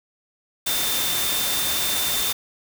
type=tone in noise; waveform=sine; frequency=3586 Hz; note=A7; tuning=32 cents sharp; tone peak=-27 dBFS; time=0.66-2.33 s; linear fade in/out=10 ms; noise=white; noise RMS=-24 dBFS; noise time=0.66-2.33 s; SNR=-6 dB; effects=none